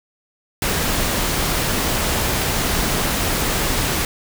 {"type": "noise", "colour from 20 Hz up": "pink", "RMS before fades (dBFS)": -20, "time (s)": [0.62, 4.05], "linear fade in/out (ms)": 2, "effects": []}